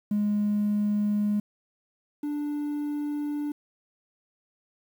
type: tone pair in turn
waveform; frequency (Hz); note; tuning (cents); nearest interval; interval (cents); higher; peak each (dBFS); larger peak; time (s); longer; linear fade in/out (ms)
triangle; 207.7 / 293.9; G#3 / D4; 0 / +1; tritone; 601; second; -19 / -25; first; 0.11-1.4 / 2.23-3.52; neither; 5
effects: tanh soft clip ceiling -19 dBFS + 9-bit